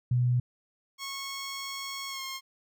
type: tone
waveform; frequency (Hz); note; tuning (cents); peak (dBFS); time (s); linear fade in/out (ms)
sine; 123.47; B2; 0; -22; 0.11-0.4; 5
type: tone with pitch glide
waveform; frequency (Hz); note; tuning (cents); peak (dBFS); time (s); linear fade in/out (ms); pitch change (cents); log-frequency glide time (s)
10% pulse; 1097 to 1071.3; C#6 to C6; -18 to +41; -27; 0.98-2.41; 50; -41; 2.08-2.22
effects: none